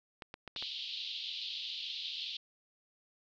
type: clicks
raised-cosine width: 0.3 ms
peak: -27 dBFS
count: 5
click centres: 0.222 / 0.341 / 0.477 / 0.562 / 0.625 s
type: band-pass noise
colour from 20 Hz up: pink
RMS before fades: -41 dBFS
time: 0.56-2.37 s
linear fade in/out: 5 ms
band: 3000 to 4300 Hz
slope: 48 dB/octave
effects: none